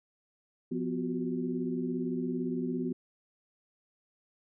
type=tone cluster; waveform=sine; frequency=175.6 / 249.4 / 358.8 / 376.4 Hz; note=F3 / B3 / F4 / F#4; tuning=+10 / +17 / +47 / +30 cents; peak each=-37 / -32 / -40 / -38 dBFS; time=0.71-2.93 s; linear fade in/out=10 ms; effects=none